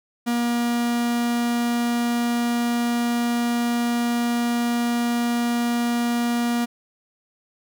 45% pulse tone, 238 Hz, A#3, 36 cents sharp, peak -20 dBFS, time 0.26-6.66 s, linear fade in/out 20 ms, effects none

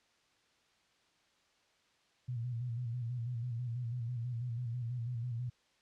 sine tone with vibrato, 120 Hz, B2, 49 cents flat, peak -35 dBFS, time 2.28-5.5 s, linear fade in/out 10 ms, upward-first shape square, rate 6.1 Hz, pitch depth 63 cents each way, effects white hiss -71 dBFS RMS until 5.81 s + low-pass 5000 Hz 12 dB/octave

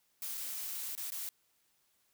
blue noise with dropouts, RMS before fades -40 dBFS, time 0.22-1.29 s, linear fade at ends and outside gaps 0 ms, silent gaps 0.373-0.377 / 0.951-0.977 / 1.103-1.12 s, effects white hiss -74 dBFS RMS until 2.13 s

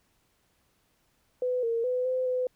sine tone with pitch steps, 501 / 461 / 502 / 512 / 505 Hz, B4 / A#4 / B4 / C5 / B4, +25 / -19 / +28 / -38 / +39 cents, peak -25 dBFS, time 1.42-2.47 s, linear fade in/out 2 ms, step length 210 ms, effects pink hiss -70 dBFS RMS until 2.55 s

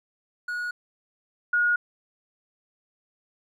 triangle / sine tone pair in turn, 1453 / 1441.3 Hz, F#6 / F#6, -32 / -46 cents, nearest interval unison, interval 14 cents, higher first, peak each -26 / -19 dBFS, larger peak second, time 0.48-0.71 / 1.53-1.76 s, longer neither, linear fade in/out 5 ms, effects none

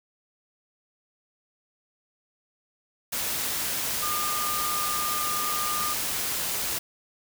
sine tone in noise, 1210 Hz, D#6, 49 cents flat, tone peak -29 dBFS, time 4.02-5.94 s, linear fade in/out 10 ms, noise white, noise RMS -29 dBFS, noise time 3.12-6.79 s, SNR -3 dB, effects none

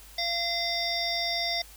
harmonic tone with a mistuned harmonic, 686 Hz, F5, 31 cents flat, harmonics 1 / 3 / 5 / 7 / 8, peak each -33 / -33 / -33 / -33 / -33 dBFS, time 0.18-1.62 s, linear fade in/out 5 ms, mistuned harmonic 5, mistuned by +100 cents, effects added 50 Hz sine -51 dBFS peak until 1.76 s + white hiss -51 dBFS RMS until 1.76 s

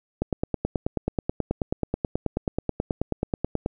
click train, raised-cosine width 2 ms, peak -10 dBFS, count 33, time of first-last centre 0.22-3.661 s, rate 9.3 Hz, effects none

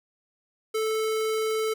square tone, 438.3 Hz, A4, 7 cents flat, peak -25 dBFS, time 0.74-1.74 s, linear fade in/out 10 ms, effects none

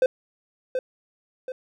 triangle tone with echo, 513 Hz, C5, 34 cents flat, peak -13 dBFS, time 0.02-0.06 s, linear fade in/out 2 ms, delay 730 ms, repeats 2, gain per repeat -7 dB, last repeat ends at 1.52 s, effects none

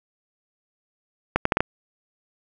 accelerating click train, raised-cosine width 0.5 ms, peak -3 dBFS, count 5, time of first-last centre 1.36-1.605 s, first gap 94 ms, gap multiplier 0.72, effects none

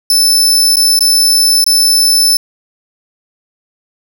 sawtooth tone with dropouts, 5274 Hz, E8, in tune, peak -4 dBFS, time 0.1-2.37 s, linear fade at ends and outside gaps 2 ms, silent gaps 0.758-0.768 / 0.991-1.007 / 1.642-1.664 s, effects none

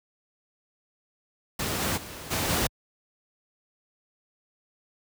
pink noise with level steps, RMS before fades -29 / -27 / -40 / -27 / -25 dBFS, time 1.59-2.67 s, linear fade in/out 5 ms, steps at 1.79 / 1.96 / 2.3 / 2.48 s, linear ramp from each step 20 ms, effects high-pass 60 Hz 12 dB/octave

